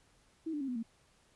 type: tone with pitch steps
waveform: sine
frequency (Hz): 322 / 295.3 / 270.8 / 248.3 / 227.7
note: E4 / D4 / C#4 / B3 / A#3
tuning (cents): -41 / +10 / -40 / +9 / -40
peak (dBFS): -34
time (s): 0.46-0.83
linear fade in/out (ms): 10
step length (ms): 74
effects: pink hiss -68 dBFS RMS until 1.35 s + resampled to 24000 Hz